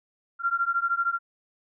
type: beating tone pair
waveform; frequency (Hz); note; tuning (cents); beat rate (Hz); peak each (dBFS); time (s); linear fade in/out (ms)
sine; 1374 / 1387; F6 / F6; -29 / -12; 13; -26; 0.39-1.19; 50
effects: none